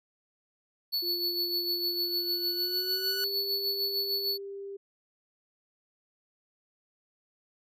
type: tone with tremolo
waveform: square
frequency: 4435 Hz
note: C#8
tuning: in tune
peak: -27 dBFS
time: 0.92-4.38 s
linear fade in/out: 20 ms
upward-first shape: sine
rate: 6.6 Hz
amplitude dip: 50%
type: tone with pitch glide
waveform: sine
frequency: 349.2 to 396.5 Hz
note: F4 to G4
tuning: 0 to +20 cents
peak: -37 dBFS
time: 1.02-4.77 s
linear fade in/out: 10 ms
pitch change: +220 cents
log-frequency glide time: 2.54-3.24 s
type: tone with exponential growth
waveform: sawtooth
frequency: 1480 Hz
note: F#6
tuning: in tune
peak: -30 dBFS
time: 1.67-3.24 s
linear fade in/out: 0 ms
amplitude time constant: 340 ms
effects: none